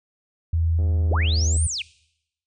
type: tone with pitch glide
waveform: sine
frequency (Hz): 82.41 to 79.37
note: E2 to D#2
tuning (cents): 0 to +35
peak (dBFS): -18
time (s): 0.53-1.67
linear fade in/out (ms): 5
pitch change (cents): -65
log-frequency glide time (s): 1-1.43
type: click train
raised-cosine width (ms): 2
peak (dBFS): -26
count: 80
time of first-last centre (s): 0.79-1.565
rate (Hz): 102
type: linear two-way sweep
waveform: sine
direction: up then down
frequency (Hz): 279.7 to 9397 to 2271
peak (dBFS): -25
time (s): 1.11-1.82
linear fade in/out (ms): 2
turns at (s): 1.65
effects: noise-tail reverb RT60 0.8 s tail -22 dB re dry